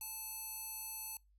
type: tone with band-pass filter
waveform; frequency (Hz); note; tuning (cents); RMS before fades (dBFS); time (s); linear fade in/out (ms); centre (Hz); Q
square; 872; A5; -16; -45; 0.01-1.17; 2; 11000; 2.4
effects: noise-tail reverb RT60 0.2 s tail -23 dB re dry + added 50 Hz sine -66 dBFS peak until 1.38 s